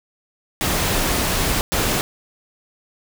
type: noise bursts at uneven times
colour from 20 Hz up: pink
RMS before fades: -20 dBFS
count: 2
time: 0.61-1.61 / 1.72-2.01 s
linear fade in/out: 0 ms
effects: none